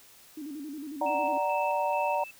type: tone with vibrato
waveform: sine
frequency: 293.6 Hz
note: D4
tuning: in tune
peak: -36 dBFS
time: 0.37-1.38 s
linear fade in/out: 5 ms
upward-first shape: square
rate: 11 Hz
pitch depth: 100 cents each way
type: chord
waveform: sine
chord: D augmented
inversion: none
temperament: equal with one note detuned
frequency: 587.3 / 749.5 / 932.3 Hz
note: D5 / F#5 / A#5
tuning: 0 / +22 / 0 cents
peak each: -30 / -32 / -28 dBFS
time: 1.01-2.24 s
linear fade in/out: 5 ms
type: tone with tremolo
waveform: sine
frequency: 2637 Hz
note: E7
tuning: in tune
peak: -36 dBFS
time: 1.06-2.31 s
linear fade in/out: 5 ms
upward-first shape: square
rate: 2.3 Hz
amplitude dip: 50%
effects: white hiss -55 dBFS RMS until 2.39 s